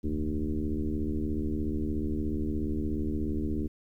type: tone with frequency modulation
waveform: sine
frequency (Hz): 147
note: D3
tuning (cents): +2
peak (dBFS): -27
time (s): 0.03-3.68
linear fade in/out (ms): 20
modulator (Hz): 76.9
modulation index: 2.7
effects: 11-bit